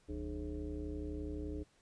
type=tone with frequency modulation; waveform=sine; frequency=188.4 Hz; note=F#3; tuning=32 cents sharp; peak=-38 dBFS; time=0.08-1.64 s; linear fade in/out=20 ms; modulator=115 Hz; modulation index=2.1; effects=pink hiss -70 dBFS RMS until 1.81 s + resampled to 22050 Hz